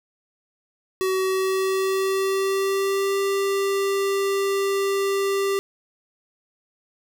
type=tone with pitch glide; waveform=square; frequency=377.1 to 394 Hz; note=F#4 to G4; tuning=+33 to +9 cents; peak=-21 dBFS; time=1.01-5.59 s; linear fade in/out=0 ms; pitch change=+76 cents; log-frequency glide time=1.12-3.19 s; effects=none